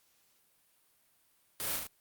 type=noise with echo; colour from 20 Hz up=white; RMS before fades=-37 dBFS; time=1.6-1.76 s; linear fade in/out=0 ms; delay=36 ms; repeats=3; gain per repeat=-2 dB; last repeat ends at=1.868 s; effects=white hiss -70 dBFS RMS until 2 s + Opus 48 kbps